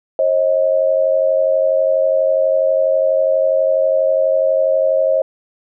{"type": "tone pair together", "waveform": "sine", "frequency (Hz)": [537, 629.2], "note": ["C5", "D#5"], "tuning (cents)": [45, 19], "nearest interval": "minor third", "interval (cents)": 274, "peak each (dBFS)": [-14, -15], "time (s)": [0.19, 5.22], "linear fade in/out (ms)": 2, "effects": []}